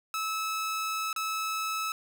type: tone with dropouts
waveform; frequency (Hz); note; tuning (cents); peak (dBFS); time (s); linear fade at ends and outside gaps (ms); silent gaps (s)
sawtooth; 1300; E6; -24; -26; 0.14-1.92; 1; 1.129-1.162
effects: none